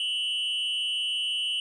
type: tone with amplitude modulation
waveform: triangle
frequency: 2960 Hz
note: F#7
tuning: in tune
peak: -21 dBFS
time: 0-1.6 s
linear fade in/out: 2 ms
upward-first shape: sine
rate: 226 Hz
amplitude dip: 80%
effects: resampled to 22050 Hz